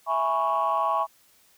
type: chord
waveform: sine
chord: C# minor seventh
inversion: first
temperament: equal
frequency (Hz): 659.3 / 830.6 / 987.8 / 1108.7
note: E5 / G#5 / B5 / C#6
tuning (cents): 0 / 0 / 0 / 0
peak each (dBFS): -28 / -27 / -28 / -24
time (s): 0.06-1.07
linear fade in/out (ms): 50
effects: tanh soft clip ceiling -15 dBFS + white hiss -60 dBFS RMS until 1.57 s